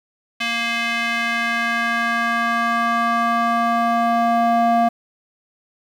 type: tone with band-pass filter sweep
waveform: square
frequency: 233.1 Hz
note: A#3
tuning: in tune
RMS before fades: -19 dBFS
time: 0.4-4.89 s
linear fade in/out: 10 ms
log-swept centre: 2600 to 700 Hz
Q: 2
effects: 8-bit